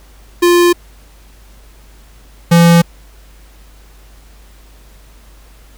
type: tone pair in turn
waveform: square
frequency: 349.2 / 169.83 Hz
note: F4 / F3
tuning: 0 / -48 cents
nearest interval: octave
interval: 1248 cents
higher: first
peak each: -7 / -5 dBFS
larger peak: second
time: 0.42-0.73 / 2.51-2.82 s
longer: neither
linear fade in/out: 10 ms
effects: added 50 Hz sine -39 dBFS peak until 5.77 s + pink hiss -47 dBFS RMS until 5.77 s